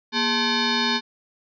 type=tone with frequency modulation; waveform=sine; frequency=1710 Hz; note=A6; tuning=50 cents flat; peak=-19 dBFS; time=0.12-1.01 s; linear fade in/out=50 ms; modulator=649 Hz; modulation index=4.5; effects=none